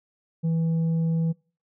sine tone with tanh clipping, 163.8 Hz, E3, 11 cents flat, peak -22 dBFS, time 0.43-1.33 s, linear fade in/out 20 ms, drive 4 dB, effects noise-tail reverb RT60 0.4 s tail -26 dB re dry

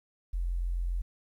sine tone, 43.65 Hz, F1, in tune, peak -28 dBFS, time 0.33-1.02 s, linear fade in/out 10 ms, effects 11-bit

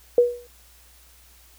sine tone with exponential decay, 483.9 Hz, B4, 35 cents flat, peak -9 dBFS, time 0.18-0.47 s, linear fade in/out 2 ms, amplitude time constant 61 ms, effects added 60 Hz sine -54 dBFS peak until 1.58 s + white hiss -54 dBFS RMS until 1.58 s

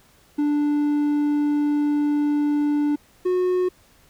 triangle tone pair in turn, 293.7 / 364.3 Hz, D4 / F#4, 0 / -27 cents, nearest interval major third, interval 373 cents, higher second, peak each -16 dBFS, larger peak neither, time 0.38-2.96 / 3.25-3.69 s, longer first, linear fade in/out 10 ms, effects pink hiss -56 dBFS RMS until 4.09 s

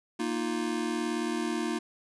square chord, Bb suspended fourth, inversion none, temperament just, 233.1 / 310.8 / 349.6 Hz, Bb3 / Eb4 / F4, 0 / -2 / +2 cents, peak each -34 dBFS, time 0.19-1.79 s, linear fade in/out 10 ms, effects resampled to 24000 Hz + 10-bit

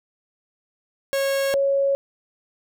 45% pulse / sine tone pair in turn, 548 / 552.8 Hz, C#5 / C#5, -20 / -5 cents, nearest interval unison, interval 15 cents, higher second, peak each -20 / -17 dBFS, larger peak second, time 1.13-1.54 / 1.54-1.95 s, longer neither, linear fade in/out 0 ms, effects none

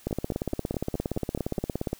two click trains, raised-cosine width 2 ms, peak -14 / -18 dBFS, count 33 / 8, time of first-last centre 0.07-1.93 / 0.11-1.587 s, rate 17.2 / 4.74 Hz, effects white hiss -54 dBFS RMS until 1.99 s

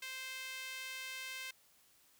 sawtooth tone with high-pass filter, 522 Hz, C5, 4 cents flat, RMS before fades -45 dBFS, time 0.02-1.51 s, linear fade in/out 5 ms, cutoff 2200 Hz, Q 1.8, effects white hiss -68 dBFS RMS until 2.19 s

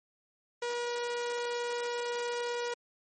sawtooth tone, 480 Hz, B4, 49 cents flat, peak -28 dBFS, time 0.62-2.74 s, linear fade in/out 5 ms, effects MP3 32 kbps

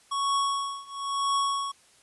square tone with tremolo, 1111 Hz, C#6, 4 cents sharp, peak -23 dBFS, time 0.11-1.72 s, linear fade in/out 10 ms, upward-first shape triangle, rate 1 Hz, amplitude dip 95%, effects white hiss -59 dBFS RMS until 2.02 s + resampled to 24000 Hz

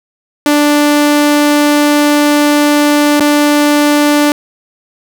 sawtooth tone with dropouts, 293.8 Hz, D4, 1 cent sharp, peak -3 dBFS, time 0.46-4.32 s, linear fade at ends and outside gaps 1 ms, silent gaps 3.198-3.205 s, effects none

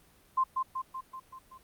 sine tone with echo, 1046.5 Hz, C6, in tune, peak -23 dBFS, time 0.37-0.44 s, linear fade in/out 10 ms, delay 190 ms, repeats 6, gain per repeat -4 dB, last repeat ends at 1.58 s, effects pink hiss -62 dBFS RMS until 1.63 s + Opus 32 kbps

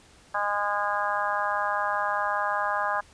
harmonic tone, 205 Hz, G#3, 22 cents flat, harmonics 3 / 4 / 5 / 6 / 7 / 8, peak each -33 / -30 / -30 / -31 / -36 / -31 dBFS, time 0.34-3.01 s, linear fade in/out 10 ms, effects pink hiss -55 dBFS RMS until 3.13 s + resampled to 22050 Hz

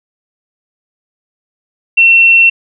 sine tone, 2710 Hz, E7, 47 cents sharp, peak -3 dBFS, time 1.97-2.5 s, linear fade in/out 10 ms, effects none

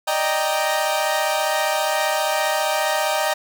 sawtooth chord, Eb major seventh, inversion third, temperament equal, 587.3 / 622.3 / 784 / 932.3 Hz, D5 / Eb5 / G5 / Bb5, 0 / 0 / 0 / 0 cents, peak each -24 / -19 / -20 / -22 dBFS, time 0.07-3.34 s, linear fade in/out 10 ms, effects none

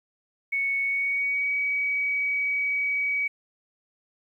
sine tone with pitch glide, 2217 to 2268 Hz, C#7 to C#7, 0 to +39 cents, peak -23 dBFS, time 0.52-3.28 s, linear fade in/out 10 ms, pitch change +39 cents, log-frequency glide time 0.82-1.53 s, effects 10-bit

